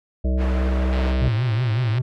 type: harmonic tone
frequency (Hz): 64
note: C2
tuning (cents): -38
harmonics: 1 / 3 / 5 / 7 / 9 / 10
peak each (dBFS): -18 / -28 / -32 / -36 / -36 / -35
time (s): 0.24-1.29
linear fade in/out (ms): 10
type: band-pass noise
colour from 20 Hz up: pink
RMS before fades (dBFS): -34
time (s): 0.37-1.15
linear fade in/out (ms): 50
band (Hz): 330 to 2000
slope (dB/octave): 12
type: click train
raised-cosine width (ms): 0.3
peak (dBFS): -17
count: 140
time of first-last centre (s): 0.93-1.983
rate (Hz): 132
type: tone with vibrato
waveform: triangle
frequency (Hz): 116.4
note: A#2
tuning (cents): -2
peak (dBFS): -16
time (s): 1.21-2.02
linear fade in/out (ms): 10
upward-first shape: triangle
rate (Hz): 5.4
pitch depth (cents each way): 170
effects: none